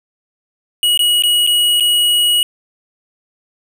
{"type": "tone with dropouts", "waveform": "square", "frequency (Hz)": 2908, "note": "F#7", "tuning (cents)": -31, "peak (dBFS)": -11, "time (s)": [0.83, 2.43], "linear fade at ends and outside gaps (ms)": 1, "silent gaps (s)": [[0.975, 0.992], [1.223, 1.236], [1.466, 1.473], [1.799, 1.806]], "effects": ["8-bit"]}